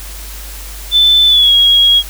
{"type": "tone with pitch glide", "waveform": "sine", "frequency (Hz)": [3520, 3303], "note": ["A7", "G#7"], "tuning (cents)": [0, -10], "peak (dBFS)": -5, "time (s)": [0.91, 2.03], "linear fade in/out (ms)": 50, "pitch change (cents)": -110, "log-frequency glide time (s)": [1.27, 1.52], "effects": ["added 50 Hz sine -27 dBFS peak until 2.09 s", "white hiss -31 dBFS RMS until 2.09 s"]}